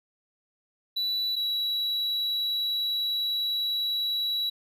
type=tone pair in turn; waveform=triangle; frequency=3951 / 3910 Hz; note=B7 / B7; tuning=0 / -18 cents; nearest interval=unison; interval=18 cents; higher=first; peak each=-24 dBFS; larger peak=neither; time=0.96-1.36 / 1.36-4.5 s; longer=second; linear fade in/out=10 ms; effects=none